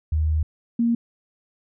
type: tone pair in turn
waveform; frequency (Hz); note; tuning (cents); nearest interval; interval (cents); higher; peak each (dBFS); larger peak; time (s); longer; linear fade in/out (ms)
sine; 77.78 / 233.7; D#2 / A#3; 0 / +5; octave + perfect fifth; 1905; second; -18 / -17; second; 0.12-0.43 / 0.79-0.95; first; 5
effects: none